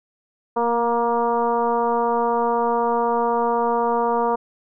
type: tone with frequency modulation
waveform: sine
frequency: 706 Hz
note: F5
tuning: 19 cents sharp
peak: -17 dBFS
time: 0.56-4.36 s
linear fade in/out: 10 ms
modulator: 236 Hz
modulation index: 1.7
effects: none